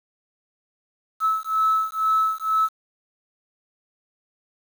sine beating tone pair, 1300 / 1302.1 Hz, E6 / E6, -24 / -22 cents, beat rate 2.1 Hz, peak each -21 dBFS, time 1.2-2.69 s, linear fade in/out 50 ms, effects tanh soft clip ceiling -12 dBFS + 7-bit

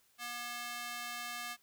square tone with high-pass filter, 240.4 Hz, B3, 46 cents flat, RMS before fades -42 dBFS, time 0.18-1.57 s, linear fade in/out 50 ms, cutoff 1300 Hz, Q 0.84, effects white hiss -70 dBFS RMS until 1.62 s

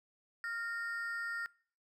triangle ring-modulated tone, 1620 Hz, G#6, 43 cents flat, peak -32 dBFS, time 0.44-1.46 s, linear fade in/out 0 ms, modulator 219 Hz, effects noise-tail reverb RT60 0.5 s tail -23 dB re dry

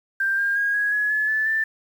sine tone with pitch steps, 1581 / 1606.8 / 1633 / 1659.6 / 1686.7 / 1714.2 / 1742.1 / 1770.5 Hz, G6 / G6 / G#6 / G#6 / G#6 / A6 / A6 / A6, +14 / +42 / -30 / -2 / +26 / -46 / -18 / +10 cents, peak -19 dBFS, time 0.2-1.64 s, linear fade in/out 5 ms, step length 180 ms, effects 8-bit

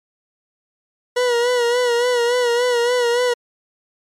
40% pulse tone with vibrato, 484.4 Hz, B4, 34 cents flat, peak -14 dBFS, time 1.16-3.34 s, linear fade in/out 10 ms, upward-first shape sine, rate 3.5 Hz, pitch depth 51 cents each way, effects low-pass 8000 Hz 12 dB/octave + MP3 96 kbps

